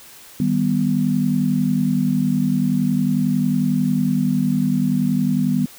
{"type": "chord", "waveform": "sine", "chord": "Eb augmented", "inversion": "none", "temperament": "equal", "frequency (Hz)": [155.56, 196, 246.9], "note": ["Eb3", "G3", "B3"], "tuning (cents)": [0, 0, 0], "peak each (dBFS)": [-22, -20, -19], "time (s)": [0.4, 5.66], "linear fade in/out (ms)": 2, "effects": ["white hiss -43 dBFS RMS until 5.78 s"]}